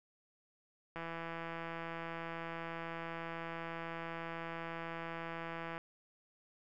click train, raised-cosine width 0.5 ms, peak -28 dBFS, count 801, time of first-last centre 0.96-5.779 s, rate 166 Hz, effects none

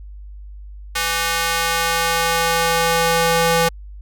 square tone with high-pass filter sweep, 166.7 Hz, E3, 20 cents sharp, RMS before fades -18 dBFS, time 0.95-3.69 s, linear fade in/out 10 ms, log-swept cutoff 1400 to 420 Hz, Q 0.77, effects added 50 Hz sine -33 dBFS peak until 4.01 s

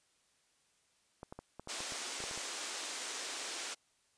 clicks, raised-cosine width 1 ms, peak -31 dBFS, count 11, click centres 1.231 / 1.325 / 1.39 / 1.596 / 1.674 / 1.805 / 1.922 / 2.204 / 2.239 / 2.312 / 2.376 s
white band-pass noise, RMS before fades -42 dBFS, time 1.68-3.75 s, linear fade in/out 20 ms, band 280 to 8400 Hz, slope 24 dB/octave
effects white hiss -73 dBFS RMS until 4.17 s + resampled to 22050 Hz

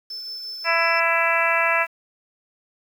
sine tone with tremolo, 5274 Hz, E8, in tune, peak -29 dBFS, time 0.1-1 s, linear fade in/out 5 ms, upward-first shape triangle, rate 5.7 Hz, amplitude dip 30%
harmonic tone, 333.1 Hz, E4, 18 cents sharp, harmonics 2 / 3 / 4 / 5 / 6 / 7 / 8, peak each -25 / -25 / -25 / -25 / -25 / -25 / -25 dBFS, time 0.64-1.87 s, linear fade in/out 50 ms
effects 8-bit

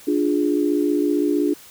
sine chord, D diminished, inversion none, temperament equal, 293.7 / 349.2 / 415.3 Hz, D4 / F4 / Ab4, 0 / 0 / 0 cents, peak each -19 / -22 / -24 dBFS, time 0.07-1.54 s, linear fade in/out 10 ms, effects white hiss -45 dBFS RMS until 1.7 s

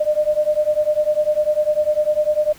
sine beating tone pair, 600 / 610 Hz, D5 / D#5, +37 / -34 cents, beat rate 10 Hz, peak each -18 dBFS, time 0-2.53 s, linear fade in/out 10 ms, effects pink hiss -45 dBFS RMS until 2.58 s

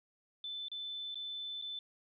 sine tone with dropouts, 3520 Hz, A7, in tune, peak -39 dBFS, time 0.44-1.79 s, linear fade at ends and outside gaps 2 ms, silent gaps 0.684-0.716 / 1.145-1.155 / 1.615-1.622 s, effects none

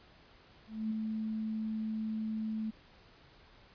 sine tone with ADSR envelope, 218.7 Hz, A3, 10 cents flat, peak -30 dBFS, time 0.67-2.71 s, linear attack 240 ms, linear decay 5 ms, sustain -3 dB, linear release 15 ms, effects pink hiss -60 dBFS RMS until 3.74 s + resampled to 11025 Hz

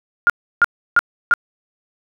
sine tone bursts, 1412 Hz, F6, 19 cents sharp, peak -8 dBFS, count 4, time 0.27-1.338 s, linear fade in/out 0 ms, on 27 ms, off 320 ms, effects none

